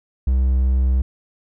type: tone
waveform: triangle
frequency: 64.5 Hz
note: C2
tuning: 24 cents flat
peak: -12 dBFS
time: 0.27-1.02 s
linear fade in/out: 5 ms
effects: none